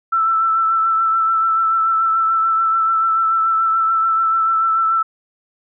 sine tone with vibrato, 1329 Hz, E6, 14 cents sharp, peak -13 dBFS, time 0.12-5.03 s, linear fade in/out 10 ms, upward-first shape triangle, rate 6.9 Hz, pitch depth 27 cents each way, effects none

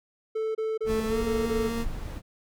triangle tone bursts, 440 Hz, A4, in tune, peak -24 dBFS, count 6, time 0.35-1.69 s, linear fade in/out 10 ms, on 200 ms, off 28 ms
brown noise, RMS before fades -34 dBFS, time 0.84-2.22 s, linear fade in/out 50 ms
30% pulse tone with pitch glide, 220 to 231.2 Hz, A3 to A#3, 0 to -14 cents, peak -26 dBFS, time 0.86-1.86 s, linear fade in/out 50 ms, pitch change +86 cents, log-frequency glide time 1.07-1.18 s
effects none

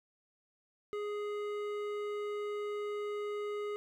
sine tone with hard clipping, 415.3 Hz, G#4, in tune, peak -37 dBFS, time 0.93-3.76 s, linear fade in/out 0 ms, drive 12 dB, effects none

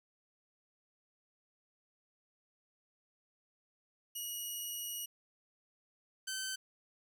10% pulse tone pair in turn, 2902 / 1537.3 Hz, F#7 / G6, -34 / -34 cents, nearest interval major seventh, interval 1100 cents, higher first, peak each -31 / -29 dBFS, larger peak second, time 4.15-5.06 / 6.27-6.56 s, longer first, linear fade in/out 10 ms, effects none

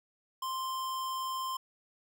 square tone, 1046.5 Hz, C6, in tune, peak -34 dBFS, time 0.42-1.57 s, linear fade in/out 5 ms, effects none

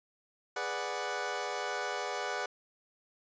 20% pulse chord, G# half-diminished seventh, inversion none, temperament equal, 415.3 / 493.9 / 587.3 / 740 Hz, G#4 / B4 / D5 / F#5, 0 / 0 / 0 / 0 cents, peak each -35 / -35 / -35 / -33 dBFS, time 0.56-2.46 s, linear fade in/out 5 ms, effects resampled to 16000 Hz

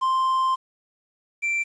triangle tone pair in turn, 1046.5 / 2349 Hz, C6 / D7, 0 / 0 cents, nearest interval octave + major second, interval 1400 cents, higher second, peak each -17 / -20 dBFS, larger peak first, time 0.01-0.56 / 1.42-1.64 s, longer first, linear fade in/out 20 ms, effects resampled to 22050 Hz + 9-bit

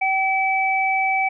sine tone pair together, 767.5 / 2300 Hz, G5 / D7, -37 / -37 cents, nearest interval octave + perfect fifth, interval 1900 cents, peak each -20 / -20 dBFS, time 0.01-1.29 s, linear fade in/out 10 ms, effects none

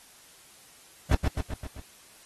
brown noise with echo, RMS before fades -19 dBFS, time 1.11-1.15 s, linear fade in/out 5 ms, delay 130 ms, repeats 5, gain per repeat -4 dB, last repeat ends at 1.8 s, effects white hiss -54 dBFS RMS until 2.25 s + AAC 32 kbps

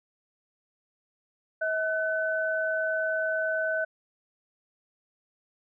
sine tone pair together, 640 / 1509.1 Hz, D#5 / F#6, +49 / +34 cents, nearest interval octave + minor third, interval 1485 cents, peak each -28 / -28 dBFS, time 1.61-3.85 s, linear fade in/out 10 ms, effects none

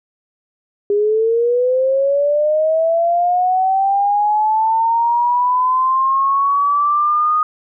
sine linear sweep, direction up, 404.4 to 1241 Hz, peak -12 dBFS, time 0.9-7.43 s, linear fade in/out 2 ms, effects none

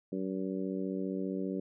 harmonic tone, 95 Hz, F#2, 46 cents sharp, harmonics 2 / 3 / 4 / 5 / 6, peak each -36 / -37 / -39 / -42 / -46 dBFS, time 0.12-1.6 s, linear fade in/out 5 ms, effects none

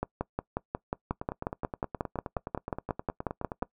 two click trains, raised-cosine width 1 ms, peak -20 / -15 dBFS, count 25 / 21, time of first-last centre 1.11-3.623 / 0.03-3.627 s, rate 9.55 / 5.56 Hz, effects noise-tail reverb RT60 0.1 s tail -22 dB re dry

